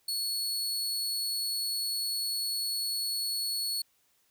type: tone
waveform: sawtooth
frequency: 4390 Hz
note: C#8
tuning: 18 cents flat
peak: -27 dBFS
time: 0.08-3.82 s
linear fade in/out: 5 ms
effects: white hiss -70 dBFS RMS until 4.3 s